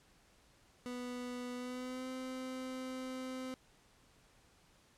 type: tone with pitch glide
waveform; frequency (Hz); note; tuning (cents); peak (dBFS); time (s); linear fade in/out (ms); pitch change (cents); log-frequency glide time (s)
30% pulse; 246.9 to 258.3; B3 to C4; 0 to -22; -38; 0.86-3.54; 0; +78; 1.55-2.08
effects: pink hiss -67 dBFS RMS until 4.97 s + low-pass 10000 Hz 12 dB/octave